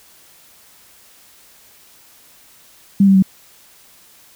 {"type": "tone with pitch steps", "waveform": "sine", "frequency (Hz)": [197.6, 193.87, 190.21], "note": ["G3", "G3", "F#3"], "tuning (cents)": [14, -19, 48], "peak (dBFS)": -7, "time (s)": [3, 3.225], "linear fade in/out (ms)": 5, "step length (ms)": 75, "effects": ["white hiss -48 dBFS RMS until 4.35 s"]}